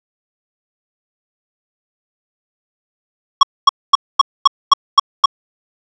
square tone bursts, 1108.7 Hz, C#6, in tune, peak -3 dBFS, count 8, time 3.41-5.258 s, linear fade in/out 5 ms, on 21 ms, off 240 ms, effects resampled to 16000 Hz + 7-bit

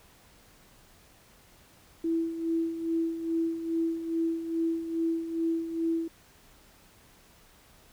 sine tone with tremolo, 329.6 Hz, E4, in tune, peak -24 dBFS, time 2.04-6.08 s, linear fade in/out 5 ms, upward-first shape sine, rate 2.4 Hz, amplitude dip 65%, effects pink hiss -58 dBFS RMS until 7.92 s

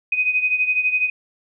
sine beating tone pair, 2500 / 2512 Hz, D#7 / D#7, +8 / +16 cents, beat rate 12 Hz, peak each -18 / -23 dBFS, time 0.12-1.1 s, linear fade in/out 5 ms, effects none

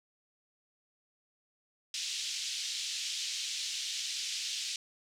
pink band-pass noise, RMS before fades -37 dBFS, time 1.94-4.76 s, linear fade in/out 2 ms, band 3000 to 6900 Hz, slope 24 dB/octave, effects none

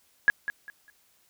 sine tone with echo, 1672 Hz, G#6, 11 cents sharp, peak -14 dBFS, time 0.28-0.3 s, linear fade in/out 0 ms, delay 200 ms, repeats 3, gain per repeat -12 dB, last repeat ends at 0.9 s, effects white hiss -65 dBFS RMS until 1.29 s

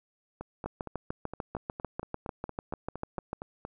two click trains, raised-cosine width 1 ms, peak -24 / -19 dBFS, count 15 / 19, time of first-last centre 0.41-3.651 / 0.66-3.331 s, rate 4.32 / 6.74 Hz, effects none

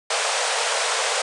pink band-pass noise, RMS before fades -23 dBFS, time 0.1-1.22 s, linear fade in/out 5 ms, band 450 to 9500 Hz, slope 96 dB/octave, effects none

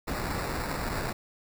pink noise with sample-and-hold, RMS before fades -32 dBFS, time 0.07-1.13 s, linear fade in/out 10 ms, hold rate 3150 Hz, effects none

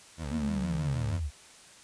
20% pulse tone with vibrato, 75 Hz, D2, 37 cents sharp, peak -29 dBFS, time 0.17-1.21 s, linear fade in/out 50 ms, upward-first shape sine, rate 6.4 Hz, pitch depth 170 cents each way
sine linear sweep, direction down, 243.3 to 65.3 Hz, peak -29 dBFS, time 0.3-1.31 s, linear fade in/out 50 ms
effects white hiss -53 dBFS RMS until 1.83 s + resampled to 22050 Hz

